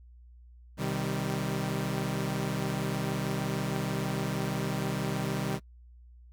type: chord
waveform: sawtooth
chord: C minor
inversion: none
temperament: equal with one note detuned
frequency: 129.16 / 155.56 / 196 Hz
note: C3 / Eb3 / G3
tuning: -22 / 0 / 0 cents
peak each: -30 dBFS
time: 0.77-5.6 s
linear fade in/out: 50 ms
effects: noise-tail reverb RT60 0.1 s tail -23 dB re dry + added 60 Hz sine -50 dBFS peak until 6.32 s